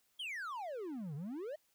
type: exponential two-way sweep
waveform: triangle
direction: down then up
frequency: 3342 to 136.2 to 644 Hz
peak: -38 dBFS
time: 0.19-1.56 s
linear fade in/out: 10 ms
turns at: 1.15 s
effects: white hiss -75 dBFS RMS until 1.74 s